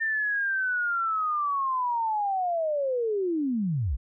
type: linear sweep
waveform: sine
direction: down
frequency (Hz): 1805 to 49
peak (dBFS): -24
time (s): 0-3.97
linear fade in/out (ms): 20
effects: none